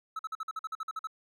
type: tone bursts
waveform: triangle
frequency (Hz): 1300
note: E6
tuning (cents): -24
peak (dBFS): -31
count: 12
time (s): 0.16-1.072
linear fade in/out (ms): 5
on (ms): 32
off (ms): 48
effects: none